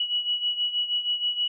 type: beating tone pair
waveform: sine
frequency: 2929 / 2935.3 Hz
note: F#7 / F#7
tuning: -18 / -14 cents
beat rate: 6.3 Hz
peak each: -25 / -30 dBFS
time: 0-1.48 s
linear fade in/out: 5 ms
effects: none